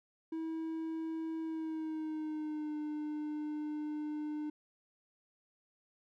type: tone with pitch glide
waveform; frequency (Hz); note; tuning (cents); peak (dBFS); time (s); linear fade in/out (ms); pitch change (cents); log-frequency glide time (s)
triangle; 322.9 to 301.3; E4 to D4; -36 to +44; -34; 0.32-4.5; 5; -120; 1.41-2.76
effects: none